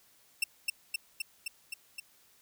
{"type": "tone with echo", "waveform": "sawtooth", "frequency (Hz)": 2696, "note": "E7", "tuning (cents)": 38, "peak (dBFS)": -22, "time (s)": [0.42, 0.44], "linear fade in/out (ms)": 5, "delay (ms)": 260, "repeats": 6, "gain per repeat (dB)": -2, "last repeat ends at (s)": 2, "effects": ["white hiss -64 dBFS RMS until 2.41 s"]}